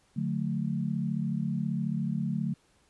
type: chord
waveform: sine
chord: D major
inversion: none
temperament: equal with one note detuned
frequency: 146.83 / 181.4 / 220 Hz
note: D3 / F#3 / A3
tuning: 0 / -34 / 0 cents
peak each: -32 dBFS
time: 0.16-2.54 s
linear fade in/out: 10 ms
effects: pink hiss -66 dBFS RMS until 2.89 s + resampled to 24000 Hz